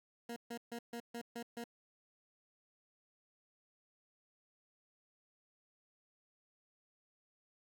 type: tone bursts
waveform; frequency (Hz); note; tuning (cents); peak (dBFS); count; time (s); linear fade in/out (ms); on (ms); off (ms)
20% pulse; 235.4; A#3; +17; -37; 7; 0.29-1.641; 5; 73; 140
effects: none